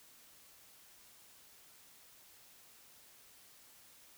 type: silence
effects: white hiss -61 dBFS RMS until 4.17 s